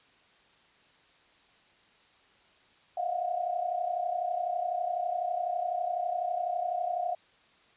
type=tone cluster; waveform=sine; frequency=637 / 701 / 733 Hz; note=D#5 / F5 / F#5; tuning=+41 / +6 / -16 cents; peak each=-37 / -31 / -33 dBFS; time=2.97-7.15 s; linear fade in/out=5 ms; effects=white hiss -62 dBFS RMS until 7.76 s + resampled to 8000 Hz